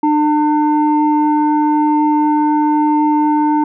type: tone pair together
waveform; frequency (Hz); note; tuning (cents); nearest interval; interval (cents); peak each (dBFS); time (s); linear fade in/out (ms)
sine; 301 / 902; D4 / A5; +43 / +43; octave + perfect fifth; 1900; -11 / -13; 0.03-3.64; 5
effects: tanh soft clip ceiling -5 dBFS